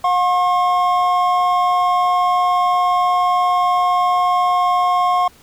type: tone pair together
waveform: triangle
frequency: 720.1 / 1077 Hz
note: F#5 / C6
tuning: -47 / +50 cents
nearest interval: perfect fifth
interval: 697 cents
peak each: -14 dBFS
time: 0.04-5.28 s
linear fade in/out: 5 ms
effects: pink hiss -48 dBFS RMS until 5.42 s